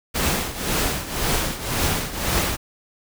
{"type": "noise with tremolo", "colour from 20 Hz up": "pink", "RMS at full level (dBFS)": -20, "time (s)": [0.14, 2.57], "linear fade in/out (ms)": 20, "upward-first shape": "triangle", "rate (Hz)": 1.9, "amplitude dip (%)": 80, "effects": []}